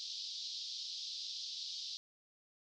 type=band-pass noise; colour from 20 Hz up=white; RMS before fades=-44 dBFS; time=0-1.97 s; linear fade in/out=0 ms; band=3500 to 5200 Hz; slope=48 dB/octave; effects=none